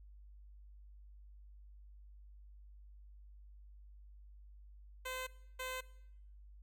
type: tone bursts at uneven times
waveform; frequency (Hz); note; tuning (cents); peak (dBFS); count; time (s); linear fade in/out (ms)
10% pulse; 514; C5; -31; -32; 2; 5.05-5.27 / 5.59-5.81; 10
effects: noise-tail reverb RT60 0.8 s tail -20 dB re dry + added 50 Hz sine -54 dBFS peak until 6.62 s